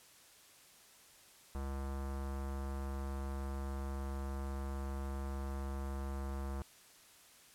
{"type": "tone with low-pass filter", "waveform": "square", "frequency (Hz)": 68.2, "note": "C#2", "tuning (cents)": -28, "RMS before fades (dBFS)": -40, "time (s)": [1.55, 6.62], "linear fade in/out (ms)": 0, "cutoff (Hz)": 1200, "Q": 1.6, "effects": ["white hiss -61 dBFS RMS until 7.54 s", "low-pass 12000 Hz 12 dB/octave"]}